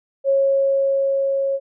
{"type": "tone with level ramp", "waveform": "sine", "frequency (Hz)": 547, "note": "C#5", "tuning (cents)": -23, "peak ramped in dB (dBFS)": [-13, -18], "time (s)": [0.24, 1.6], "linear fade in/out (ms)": 50, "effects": []}